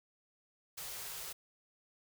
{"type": "band-stop noise", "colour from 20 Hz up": "white", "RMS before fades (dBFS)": -44, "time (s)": [0.77, 1.33], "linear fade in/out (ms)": 10, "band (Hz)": [190, 350], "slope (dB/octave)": 96, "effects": []}